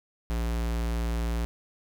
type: tone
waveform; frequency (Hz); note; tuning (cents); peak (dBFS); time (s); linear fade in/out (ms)
square; 57.7; A#1; -17; -27; 0.3-1.45; 0
effects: none